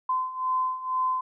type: beating tone pair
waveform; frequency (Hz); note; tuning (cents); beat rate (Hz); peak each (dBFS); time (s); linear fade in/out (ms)
sine; 1026 / 1028.1; C6 / C6; -34 / -31; 2.1; -30 / -26; 0.09-1.21; 5
effects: none